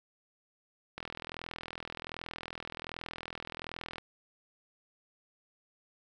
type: click train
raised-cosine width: 0.3 ms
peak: -23 dBFS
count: 125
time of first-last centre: 0.98-3.982 s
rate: 41.3 Hz
effects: none